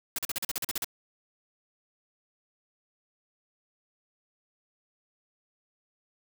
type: noise bursts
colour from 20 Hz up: white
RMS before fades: -31 dBFS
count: 11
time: 0.16-0.845 s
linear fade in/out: 2 ms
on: 25 ms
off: 41 ms
effects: none